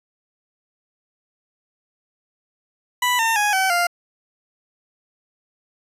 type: tone with pitch steps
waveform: 20% pulse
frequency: 987.8 / 905.8 / 830.6 / 761.7 / 698.5 Hz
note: B5 / A#5 / G#5 / G5 / F5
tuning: 0 / -50 / 0 / -50 / 0 cents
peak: -12 dBFS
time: 3.02-3.87 s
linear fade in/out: 5 ms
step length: 170 ms
effects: resampled to 32000 Hz